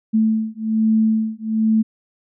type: beating tone pair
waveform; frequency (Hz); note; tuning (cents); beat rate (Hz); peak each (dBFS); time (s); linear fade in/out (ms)
sine; 219.4 / 220.6; A3 / A3; -5 / +5; 1.2; -18; 0.13-1.83; 20
effects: none